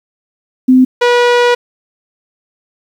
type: tone pair in turn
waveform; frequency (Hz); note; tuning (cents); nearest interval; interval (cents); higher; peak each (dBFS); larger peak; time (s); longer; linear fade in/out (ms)
sine / sawtooth; 256.8 / 484.8; C4 / B4; -32 / -32; major seventh; 1100; second; -3; neither; 0.68-0.85 / 1.01-1.55; second; 10
effects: low-pass 4000 Hz 12 dB/octave + 7-bit